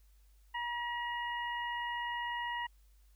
harmonic tone, 956 Hz, A#5, 43 cents sharp, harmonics 1 / 2 / 3, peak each -37 / -39 / -45 dBFS, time 0.54-2.67 s, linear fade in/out 10 ms, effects added 50 Hz sine -60 dBFS peak until 3.15 s + white hiss -74 dBFS RMS until 3.15 s

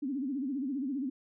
sine tone with vibrato, 270.5 Hz, C#4, 42 cents flat, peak -31 dBFS, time 0.02-1.1 s, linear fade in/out 10 ms, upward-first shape sine, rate 15 Hz, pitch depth 150 cents each way, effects none

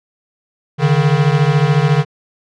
square beating tone pair, 140.9 / 154.9 Hz, C#3 / D#3, +29 / -7 cents, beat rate 14 Hz, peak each -14 dBFS, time 0.78-2.05 s, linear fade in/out 50 ms, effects low-pass 4000 Hz 12 dB/octave

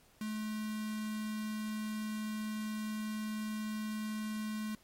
square tone with notch filter, 215 Hz, A3, 40 cents flat, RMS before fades -38 dBFS, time 0.21-4.75 s, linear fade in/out 2 ms, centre 670 Hz, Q 1.9, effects pink hiss -65 dBFS RMS until 4.83 s + MP3 64 kbps

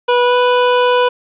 25% pulse tone with pitch glide, 488.8 to 494.2 Hz, B4 to B4, -18 to +1 cents, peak -6 dBFS, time 0.08-1.09 s, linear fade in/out 10 ms, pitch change +19 cents, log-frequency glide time 0.23-0.35 s, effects resampled to 8000 Hz + 7-bit

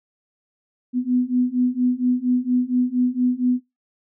sine beating tone pair, 246.9 / 251.2 Hz, B3 / B3, 0 / +30 cents, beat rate 4.3 Hz, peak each -21 / -20 dBFS, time 0.93-3.61 s, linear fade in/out 50 ms, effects noise-tail reverb RT60 0.2 s tail -17 dB re dry

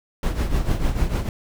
brown noise with tremolo, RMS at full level -18 dBFS, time 0.23-1.29 s, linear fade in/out 2 ms, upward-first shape triangle, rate 6.7 Hz, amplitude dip 75%, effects none

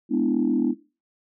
sine chord, E dominant seventh, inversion first, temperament equal, 207.7 / 246.9 / 293.7 / 329.6 Hz, G#3 / B3 / D4 / E4, 0 / 0 / 0 / 0 cents, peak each -27 / -22 / -23 / -25 dBFS, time 0.09-0.75 s, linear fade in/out 50 ms, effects noise-tail reverb RT60 0.3 s tail -17 dB re dry + tanh soft clip ceiling -11 dBFS

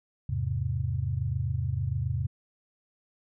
sine chord, E augmented, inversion none, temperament equal, 82.41 / 103.83 / 130.81 Hz, E2 / G#2 / B#2, 0 / 0 / 0 cents, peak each -32 / -31 / -30 dBFS, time 0.29-2.27 s, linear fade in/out 5 ms, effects none

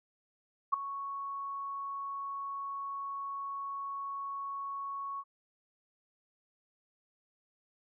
sine tone with ADSR envelope, 1108.7 Hz, C#6, in tune, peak -21 dBFS, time 0.72-5.24 s, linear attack 18 ms, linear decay 6 ms, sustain -15 dB, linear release 49 ms, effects none

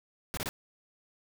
pink noise bursts, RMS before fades -35 dBFS, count 3, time 0.34-0.49 s, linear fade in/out 0 ms, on 32 ms, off 27 ms, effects none

